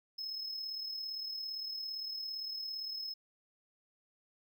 triangle tone with amplitude modulation, 5180 Hz, E8, 31 cents flat, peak -35 dBFS, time 0.18-3.14 s, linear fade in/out 10 ms, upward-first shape sine, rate 37.6 Hz, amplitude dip 45%, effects none

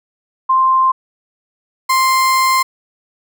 sine / 35% pulse tone pair in turn, 1048 / 1048 Hz, C6 / C6, +2 / +2 cents, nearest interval unison, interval 0 cents, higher neither, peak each -9 dBFS, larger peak neither, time 0.49-0.92 / 1.89-2.63 s, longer second, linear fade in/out 10 ms, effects none

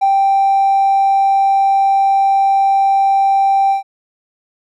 triangle tone with ADSR envelope, 784 Hz, G5, in tune, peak -4 dBFS, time 0.01-3.83 s, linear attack 26 ms, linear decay 21 ms, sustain -2 dB, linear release 130 ms, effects tanh soft clip ceiling -6 dBFS

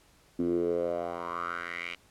10% pulse tone with band-pass filter sweep, 86.1 Hz, F2, 24 cents flat, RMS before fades -32 dBFS, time 0.39-1.95 s, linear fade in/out 5 ms, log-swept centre 280 to 2600 Hz, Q 5, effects pink hiss -62 dBFS RMS until 2.1 s + low-pass 12000 Hz 12 dB/octave

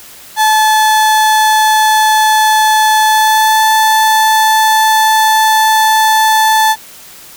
35% pulse tone with pitch glide, 866 to 875.1 Hz, A5 to A5, -28 to -10 cents, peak -5 dBFS, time 0.36-6.76 s, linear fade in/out 50 ms, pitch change +18 cents, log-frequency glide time 3.05-3.66 s, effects white hiss -35 dBFS RMS until 7.36 s

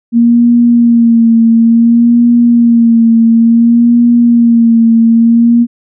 sine tone with vibrato, 233.1 Hz, A#3, in tune, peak -3 dBFS, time 0.12-5.67 s, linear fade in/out 50 ms, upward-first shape sine, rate 0.57 Hz, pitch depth 37 cents each way, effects none

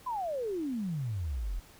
sine exponential sweep, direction down, 1046.5 to 38.89 Hz, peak -31 dBFS, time 0.06-1.6 s, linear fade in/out 10 ms, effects pink hiss -56 dBFS RMS until 1.79 s

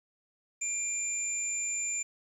sine tone pair together, 2384 / 7144 Hz, D7 / A8, +25 / +25 cents, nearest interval octave + perfect fifth, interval 1900 cents, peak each -37 / -31 dBFS, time 0.61-2.03 s, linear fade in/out 10 ms, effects 10-bit

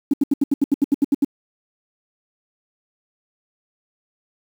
sine tone bursts, 280.9 Hz, C#4, 23 cents sharp, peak -11 dBFS, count 12, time 0.11-1.247 s, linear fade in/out 5 ms, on 26 ms, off 75 ms, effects tanh soft clip ceiling -7 dBFS + 7-bit

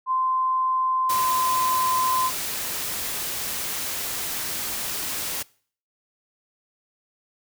sine tone with pitch glide, 1037 to 1028.6 Hz, C6 to C6, -16 to -30 cents, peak -20 dBFS, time 0.06-2.31 s, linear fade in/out 50 ms, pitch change -14 cents, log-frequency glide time 1.05-1.26 s
white noise, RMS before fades -29 dBFS, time 1.09-5.43 s, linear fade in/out 10 ms
effects noise-tail reverb RT60 0.5 s tail -23 dB re dry

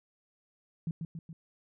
sine tone with echo, 163.4 Hz, E3, 15 cents flat, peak -30 dBFS, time 0.87-0.91 s, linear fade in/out 2 ms, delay 140 ms, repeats 3, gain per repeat -4 dB, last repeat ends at 1.33 s, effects none

